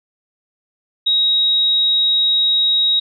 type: tone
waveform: sine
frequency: 3800 Hz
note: A#7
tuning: 33 cents sharp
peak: -12 dBFS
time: 1.06-3 s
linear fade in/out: 10 ms
effects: none